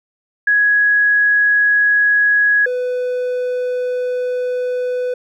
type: tone pair in turn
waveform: sine / triangle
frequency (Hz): 1669 / 498.6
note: G#6 / B4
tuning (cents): +8 / +16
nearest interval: octave + major sixth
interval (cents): 2092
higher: first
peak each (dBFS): -10 / -15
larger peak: first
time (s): 0.47-2.66 / 2.66-5.14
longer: second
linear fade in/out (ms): 5
effects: none